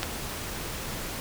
click, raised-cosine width 0.2 ms, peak -9 dBFS, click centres 0.031 s, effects pink hiss -35 dBFS RMS until 1.2 s

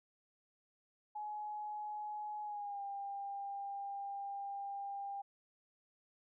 sine tone with pitch glide, 842 to 798 Hz, G#5 to G5, +24 to +31 cents, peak -40 dBFS, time 1.15-5.22 s, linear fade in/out 10 ms, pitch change -93 cents, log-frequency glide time 2.43-2.82 s, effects none

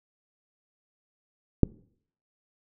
click, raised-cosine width 3 ms, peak -4 dBFS, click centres 1.633 s, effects noise-tail reverb RT60 0.6 s tail -24 dB re dry

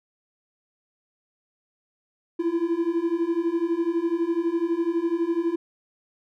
triangle beating tone pair, 329.6 / 341.6 Hz, E4 / F4, 0 / -38 cents, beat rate 12 Hz, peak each -24 / -22 dBFS, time 2.39-5.56 s, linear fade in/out 10 ms, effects none

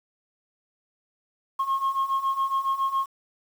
sine beating tone pair, 1076 / 1083.2 Hz, C6 / C#6, +48 / -40 cents, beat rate 7.2 Hz, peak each -26 / -23 dBFS, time 1.59-3.06 s, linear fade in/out 10 ms, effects tanh soft clip ceiling -19 dBFS + 8-bit

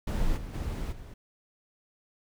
brown noise with level steps, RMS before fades -28 / -38 / -32 / -43 dBFS, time 0.07-1.14 s, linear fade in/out 5 ms, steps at 0.36 / 0.53 / 0.91 s, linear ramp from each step 20 ms, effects none

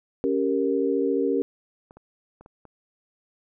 sine chord, G diminished, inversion second, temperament equal, 277.2 / 392 / 466.2 Hz, Db4 / G4 / Bb4, 0 / 0 / 0 cents, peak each -25 dBFS, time 0.24-1.42 s, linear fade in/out 0 ms
clicks, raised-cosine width 1 ms, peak -33 dBFS, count 5, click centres 1.909 / 1.97 / 2.41 / 2.461 / 2.653 s
effects none

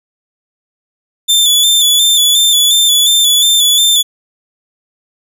sawtooth tone with vibrato, 3500 Hz, A7, 10 cents flat, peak -4 dBFS, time 1.28-4.03 s, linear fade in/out 20 ms, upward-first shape square, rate 2.8 Hz, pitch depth 37 cents each way, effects none

